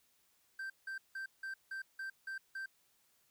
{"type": "tone bursts", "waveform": "triangle", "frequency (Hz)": 1565, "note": "G6", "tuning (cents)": -3, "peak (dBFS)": -38, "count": 8, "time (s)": [0.59, 2.66], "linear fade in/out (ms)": 5, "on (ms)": 110, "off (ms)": 170, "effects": ["white hiss -73 dBFS RMS until 3.3 s"]}